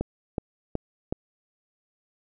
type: click train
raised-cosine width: 2 ms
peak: -13 dBFS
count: 4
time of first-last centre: 0.01-1.125 s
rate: 2.69 Hz
effects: none